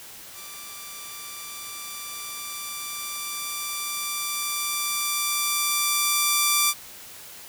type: tone with level ramp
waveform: 5% pulse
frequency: 1174.7 Hz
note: D6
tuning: in tune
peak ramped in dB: -28 to -6 dBFS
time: 0.33-6.74 s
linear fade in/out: 50 ms
effects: white hiss -43 dBFS RMS until 7.48 s